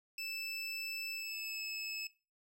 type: tone with pitch glide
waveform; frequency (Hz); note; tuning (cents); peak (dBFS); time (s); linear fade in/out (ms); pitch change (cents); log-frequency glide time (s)
25% pulse; 2637 to 2599; E7 to E7; 0 to -25; -36; 0.18-2.07; 2; -25; 1.11-1.62
effects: noise-tail reverb RT60 0.3 s tail -17 dB re dry